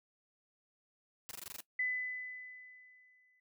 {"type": "noise bursts", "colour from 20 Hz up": "white", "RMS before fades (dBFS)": -45, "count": 8, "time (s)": [1.29, 1.605], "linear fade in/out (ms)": 0, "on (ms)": 21, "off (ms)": 21}
{"type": "tone with exponential decay", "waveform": "sine", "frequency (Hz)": 2005, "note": "B6", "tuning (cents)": 26, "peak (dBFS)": -31, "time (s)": [1.79, 3.4], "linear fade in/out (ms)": 5, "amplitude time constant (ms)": 350}
{"effects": ["noise-tail reverb RT60 0.1 s tail -18 dB re dry"]}